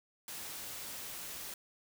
white noise, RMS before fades -44 dBFS, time 0.28-1.54 s, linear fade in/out 2 ms, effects none

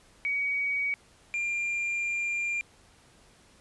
sine / triangle tone pair in turn, 2258 / 2392 Hz, C#7 / D7, +31 / +31 cents, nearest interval minor second, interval 100 cents, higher second, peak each -26 dBFS, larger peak neither, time 0.25-0.94 / 1.34-2.61 s, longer second, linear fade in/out 0 ms, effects pink hiss -59 dBFS RMS until 3.6 s + resampled to 24000 Hz

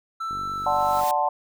triangle tone with pitch glide, 1328 to 1319.6 Hz, E6 to E6, +12 to +1 cents, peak -25 dBFS, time 0.2-1.01 s, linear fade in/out 10 ms, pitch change -11 cents, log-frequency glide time 0.53-0.63 s
click train, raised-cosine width 3 ms, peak -29 dBFS, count 36, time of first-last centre 0.31-1.035 s, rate 48.3 Hz
white noise with exponential growth, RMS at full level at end -32 dBFS, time 0.37-1.11 s, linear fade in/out 0 ms, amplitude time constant 160 ms
sine chord, D dominant seventh, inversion none, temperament equal, 587.3 / 740 / 880 / 1046.5 Hz, D5 / F#5 / A5 / C6, 0 / 0 / 0 / 0 cents, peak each -28 / -24 / -23 / -28 dBFS, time 0.66-1.29 s, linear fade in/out 5 ms
effects none

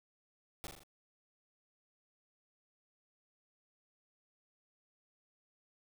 pink noise with echo, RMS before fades -44 dBFS, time 0.64-0.67 s, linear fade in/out 0 ms, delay 41 ms, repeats 4, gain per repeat -4 dB, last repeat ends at 0.834 s, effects none

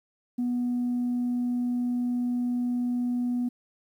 sine tone, 244.7 Hz, B3, 16 cents flat, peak -23 dBFS, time 0.38-3.49 s, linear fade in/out 10 ms, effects tanh soft clip ceiling -22 dBFS + 10-bit

